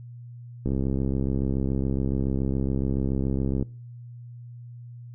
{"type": "click train", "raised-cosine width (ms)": 3, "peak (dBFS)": -14, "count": 200, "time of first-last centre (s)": [0.66, 3.626], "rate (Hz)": 67.1, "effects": ["noise-tail reverb RT60 0.4 s tail -23 dB re dry", "added 120 Hz sine -39 dBFS peak until 5.14 s"]}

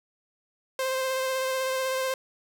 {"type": "tone with vibrato", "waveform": "sawtooth", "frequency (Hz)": 523.3, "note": "C5", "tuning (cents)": 0, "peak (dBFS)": -22, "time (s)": [0.79, 2.14], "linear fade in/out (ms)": 2, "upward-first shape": "sine", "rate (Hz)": 16, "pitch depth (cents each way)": 16, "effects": []}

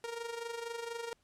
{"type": "tone with amplitude modulation", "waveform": "sawtooth", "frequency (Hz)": 466.2, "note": "A#4", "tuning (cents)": 0, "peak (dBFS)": -32, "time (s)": [0.04, 1.13], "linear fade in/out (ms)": 0, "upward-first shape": "sine", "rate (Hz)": 24.2, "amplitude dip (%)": 65, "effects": ["pink hiss -73 dBFS RMS until 1.23 s", "low-pass 10000 Hz 12 dB/octave"]}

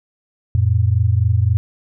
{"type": "tone pair together", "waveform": "sine", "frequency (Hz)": [89.42, 113.2], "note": ["F2", "A2"], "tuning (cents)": [41, 50], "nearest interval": "major third", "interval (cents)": 409, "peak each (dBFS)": -15, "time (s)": [0.55, 1.57], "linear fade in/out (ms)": 0, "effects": []}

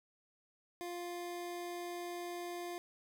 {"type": "tone", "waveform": "25% pulse", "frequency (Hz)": 350, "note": "F4", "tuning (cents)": 4, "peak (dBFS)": -37, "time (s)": [0.81, 2.78], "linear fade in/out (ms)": 0, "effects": []}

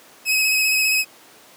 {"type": "tone with vibrato", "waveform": "sawtooth", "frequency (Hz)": 2552, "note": "D#7", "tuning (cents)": 43, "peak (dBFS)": -13, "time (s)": [0.25, 1.05], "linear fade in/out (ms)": 50, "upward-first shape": "square", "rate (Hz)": 15, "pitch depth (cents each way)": 17, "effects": ["pink hiss -47 dBFS RMS until 1.56 s", "high-pass 300 Hz 12 dB/octave"]}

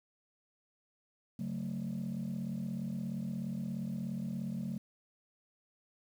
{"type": "chord", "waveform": "sine", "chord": "F# minor", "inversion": "second", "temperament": "just", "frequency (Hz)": [138.75, 185, 222], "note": ["C#3", "F#3", "A3"], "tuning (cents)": [2, 0, 16], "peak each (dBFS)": [-40, -37, -37], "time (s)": [1.39, 4.78], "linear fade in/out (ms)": 5, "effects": ["tanh soft clip ceiling -31 dBFS", "10-bit"]}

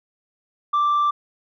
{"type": "tone", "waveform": "sine", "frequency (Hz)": 1174.7, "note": "D6", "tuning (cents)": 0, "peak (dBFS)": -14, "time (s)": [0.73, 1.11], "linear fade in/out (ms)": 10, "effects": ["tanh soft clip ceiling -15 dBFS"]}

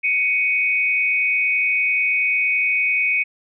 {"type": "tone pair together", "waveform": "sine", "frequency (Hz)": [2232, 2503], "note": ["C#7", "D#7"], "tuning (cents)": [11, 10], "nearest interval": "major second", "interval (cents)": 199, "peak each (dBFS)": -19, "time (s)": [0.03, 3.24], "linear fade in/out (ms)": 20, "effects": []}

